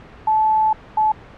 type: tone pair in turn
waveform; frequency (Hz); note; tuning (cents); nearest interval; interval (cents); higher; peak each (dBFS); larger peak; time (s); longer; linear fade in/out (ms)
sine; 869 / 863.5; A5 / A5; -22 / -33; unison; 11; first; -13; neither; 0.27-0.73 / 0.97-1.12; first; 5
effects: pink hiss -41 dBFS RMS until 1.37 s + low-pass 2000 Hz 12 dB/octave